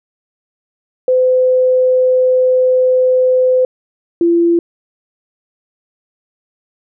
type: tone pair in turn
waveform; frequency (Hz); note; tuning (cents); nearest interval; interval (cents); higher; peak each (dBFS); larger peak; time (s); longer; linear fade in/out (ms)
sine; 510 / 340.4; C5 / F4; -44 / -44; perfect fifth; 700; first; -8; neither; 1.08-3.65 / 4.21-4.59; first; 2
effects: none